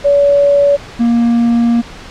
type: tone pair in turn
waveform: sine / triangle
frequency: 569 / 234.9 Hz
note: C#5 / A#3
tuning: +45 / +13 cents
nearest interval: octave + minor third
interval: 1532 cents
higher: first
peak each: -6 dBFS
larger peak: neither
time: 0.04-0.77 / 0.99-1.82 s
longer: second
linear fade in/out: 20 ms
effects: pink hiss -32 dBFS RMS until 2.1 s + low-pass 5000 Hz 12 dB/octave